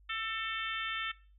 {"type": "harmonic tone with a mistuned harmonic", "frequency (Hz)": 443.1, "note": "A4", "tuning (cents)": 12, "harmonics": [3, 4, 5, 6, 7, 8], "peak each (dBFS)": [-39, -40, -41, -42, -42, -43], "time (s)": [0.09, 1.12], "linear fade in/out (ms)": 10, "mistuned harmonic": 4, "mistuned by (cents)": 22, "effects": ["noise-tail reverb RT60 0.4 s tail -21 dB re dry", "added 50 Hz sine -58 dBFS peak until 1.38 s"]}